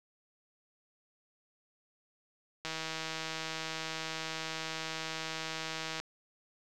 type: click train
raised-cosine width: 0.2 ms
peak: -20 dBFS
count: 537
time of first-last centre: 2.65-6 s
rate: 160 Hz
effects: none